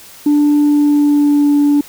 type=tone with pitch glide; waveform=sine; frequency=293.7 to 289.7 Hz; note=D4 to D4; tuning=0 to -24 cents; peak=-6 dBFS; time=0.26-1.81 s; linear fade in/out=5 ms; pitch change=-24 cents; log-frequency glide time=0.62-1.53 s; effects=tanh soft clip ceiling -6 dBFS + white hiss -38 dBFS RMS until 1.88 s